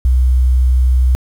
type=tone; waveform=sine; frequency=63.4 Hz; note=B1; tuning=46 cents sharp; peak=-7 dBFS; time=0.05-1.15 s; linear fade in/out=0 ms; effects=tanh soft clip ceiling -4 dBFS + 7-bit